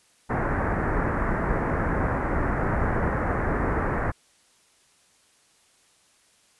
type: low-pass noise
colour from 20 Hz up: pink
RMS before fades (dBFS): -25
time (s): 0.29-4.12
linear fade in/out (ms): 20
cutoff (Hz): 1900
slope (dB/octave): 48
effects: white hiss -61 dBFS RMS until 6.59 s + resampled to 24000 Hz